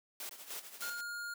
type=noise bursts; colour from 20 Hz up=white; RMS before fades=-43 dBFS; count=3; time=0.2-0.899 s; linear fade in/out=2 ms; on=93 ms; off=210 ms
type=noise with tremolo; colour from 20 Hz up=white; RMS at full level=-48 dBFS; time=0.31-1.01 s; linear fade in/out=2 ms; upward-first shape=triangle; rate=12 Hz; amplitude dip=65%
type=tone; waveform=square; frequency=1418 Hz; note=F6; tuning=26 cents sharp; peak=-40 dBFS; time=0.82-1.34 s; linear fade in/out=5 ms
effects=high-pass 300 Hz 12 dB/octave